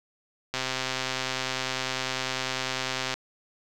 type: click train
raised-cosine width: 0.2 ms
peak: -11 dBFS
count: 339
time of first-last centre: 0.54-3.14 s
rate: 130 Hz
effects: none